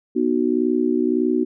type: chord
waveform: sine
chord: B major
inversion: none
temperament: just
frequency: 246.9 / 308.7 / 370.4 Hz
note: B3 / D#4 / F#4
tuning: 0 / -14 / +2 cents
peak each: -21 dBFS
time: 0.15-1.45 s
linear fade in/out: 20 ms
effects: none